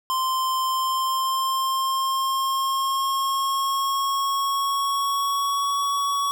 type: tone with pitch glide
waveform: square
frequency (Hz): 1042 to 1123.3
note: C6 to C#6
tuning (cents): -7 to +23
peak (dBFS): -22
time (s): 0.1-6.31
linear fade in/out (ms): 0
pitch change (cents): +130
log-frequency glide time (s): 0.61-5.78
effects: none

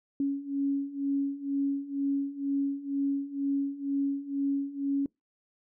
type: beating tone pair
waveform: sine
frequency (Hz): 277.2 / 279.3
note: C#4 / C#4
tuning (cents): 0 / +13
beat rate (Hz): 2.1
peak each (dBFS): -32 / -29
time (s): 0.2-5.06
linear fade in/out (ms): 2
effects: noise-tail reverb RT60 0.2 s tail -25 dB re dry

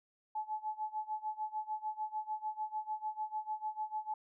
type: tone with tremolo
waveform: sine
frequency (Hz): 860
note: A5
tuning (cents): -40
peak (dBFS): -33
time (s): 0.35-4.14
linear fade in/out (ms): 5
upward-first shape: sine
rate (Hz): 6.7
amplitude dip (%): 90
effects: none

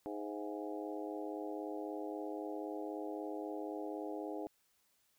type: harmonic tone with a mistuned harmonic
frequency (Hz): 103.83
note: G#2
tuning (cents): 0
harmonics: 3 / 4 / 5 / 6 / 7 / 8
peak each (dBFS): -43 / -45 / -47 / -49 / -50 / -51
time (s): 0.06-4.47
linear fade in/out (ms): 0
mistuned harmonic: 6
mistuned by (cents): +73
effects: white hiss -75 dBFS RMS until 5.18 s

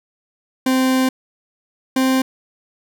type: tone pair in turn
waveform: 40% pulse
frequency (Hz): 260 / 261.8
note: C4 / C4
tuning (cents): -11 / +1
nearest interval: unison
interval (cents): 12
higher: second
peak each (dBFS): -13 / -13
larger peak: neither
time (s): 0.66-1.09 / 1.96-2.22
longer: first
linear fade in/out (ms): 5
effects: none

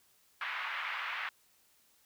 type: band-pass noise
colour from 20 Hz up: pink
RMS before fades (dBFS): -38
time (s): 0.41-1.29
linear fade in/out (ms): 2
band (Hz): 1100 to 2700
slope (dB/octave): 24
effects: white hiss -68 dBFS RMS until 2.05 s

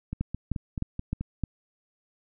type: two click trains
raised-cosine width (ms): 5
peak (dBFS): -15 / -19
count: 5 / 6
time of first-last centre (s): 0.21-1.437 / 0.13-1.21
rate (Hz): 3.26 / 4.63
effects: none

